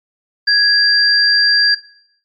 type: tone pair together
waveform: sine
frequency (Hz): 1661.2 / 4737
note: G#6 / D8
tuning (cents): 0 / +14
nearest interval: octave + tritone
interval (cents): 1814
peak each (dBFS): -12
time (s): 0.47-1.75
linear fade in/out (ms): 10
effects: noise-tail reverb RT60 0.7 s tail -19 dB re dry + MP3 48 kbps